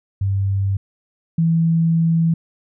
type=tone pair in turn; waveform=sine; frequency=98 / 164.82 Hz; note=G2 / E3; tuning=0 / 0 cents; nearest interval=major sixth; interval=900 cents; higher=second; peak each=-16 / -13 dBFS; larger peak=second; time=0.21-0.77 / 1.38-2.34 s; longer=second; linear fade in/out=5 ms; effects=none